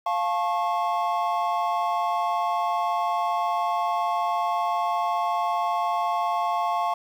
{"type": "chord", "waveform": "triangle", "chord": "F augmented", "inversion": "none", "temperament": "just", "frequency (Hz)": [698.5, 873.1, 1091.3], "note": ["F5", "A5", "C#6"], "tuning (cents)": [0, -14, -27], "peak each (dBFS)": [-24, -26, -25], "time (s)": [0.06, 6.94], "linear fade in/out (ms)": 5, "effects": ["9-bit"]}